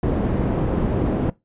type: low-pass noise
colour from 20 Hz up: white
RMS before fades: -21 dBFS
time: 0.03-1.3 s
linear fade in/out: 2 ms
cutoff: 320 Hz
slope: 12 dB/octave
effects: noise-tail reverb RT60 0.2 s tail -21 dB re dry + resampled to 8000 Hz